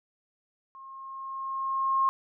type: tone with level ramp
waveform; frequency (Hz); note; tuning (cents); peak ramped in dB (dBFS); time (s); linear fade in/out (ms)
sine; 1073; C6; +43; -44 to -20; 0.75-2.09; 0
effects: none